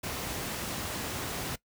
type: noise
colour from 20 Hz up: pink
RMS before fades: -35 dBFS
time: 0.03-1.56 s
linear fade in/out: 10 ms
effects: noise-tail reverb RT60 0.1 s tail -20 dB re dry + high-pass 60 Hz 12 dB/octave